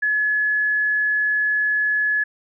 sine tone, 1703 Hz, G#6, 43 cents sharp, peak -17 dBFS, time 0.02-2.24 s, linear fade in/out 10 ms, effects none

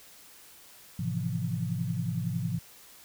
sine chord, F major seventh, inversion first, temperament just, 109.13 / 130.96 / 163.7 / 174.61 Hz, A2 / C3 / E3 / F3, -14 / +2 / -12 / 0 cents, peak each -34 dBFS, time 0.99-2.59 s, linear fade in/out 5 ms, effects white hiss -53 dBFS RMS until 3.04 s

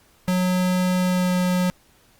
square tone with pitch glide, 182.6 to 181.23 Hz, F#3 to F#3, -23 to -36 cents, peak -19 dBFS, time 0.28-1.7 s, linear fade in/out 0 ms, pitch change -13 cents, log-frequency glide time 0.98-1.33 s, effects pink hiss -57 dBFS RMS until 2.19 s + Opus 48 kbps

